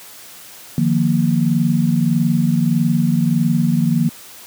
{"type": "chord", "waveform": "sine", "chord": "Eb suspended second", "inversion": "none", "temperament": "equal with one note detuned", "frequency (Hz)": [152.98, 174.61, 233.1], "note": ["Eb3", "F3", "Bb3"], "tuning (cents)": [-29, 0, 0], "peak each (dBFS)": -17, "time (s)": [0.78, 4.09], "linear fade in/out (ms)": 0, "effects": ["white hiss -39 dBFS RMS until 4.46 s", "high-pass 100 Hz 12 dB/octave"]}